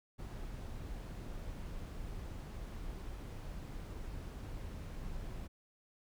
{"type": "noise", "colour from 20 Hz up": "brown", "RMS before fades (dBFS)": -44, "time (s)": [0.18, 5.48], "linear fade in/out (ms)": 20, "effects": []}